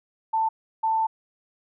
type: tone pair in turn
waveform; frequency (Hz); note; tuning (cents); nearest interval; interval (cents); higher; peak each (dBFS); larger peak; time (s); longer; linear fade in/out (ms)
sine; 888 / 888; A5 / A5; +16 / +16; unison; 0; neither; -20; neither; 0.33-0.49 / 0.83-1.07; second; 10
effects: none